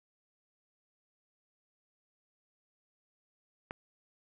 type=click; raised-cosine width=0.5 ms; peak=-23 dBFS; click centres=3.709 s; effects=none